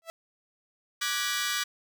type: tone with exponential growth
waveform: sawtooth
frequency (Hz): 659.3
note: E5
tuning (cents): 0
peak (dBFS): -29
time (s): 0.02-0.1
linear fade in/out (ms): 0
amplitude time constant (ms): 16
type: chord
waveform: 15% pulse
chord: G# half-diminished seventh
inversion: second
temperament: equal with one note detuned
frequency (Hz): 1174.7 / 1480 / 1661.2 / 1938.2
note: D6 / F#6 / G#6 / B6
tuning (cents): 0 / 0 / 0 / -33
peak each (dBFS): -27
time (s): 1.01-1.64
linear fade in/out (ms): 10
effects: none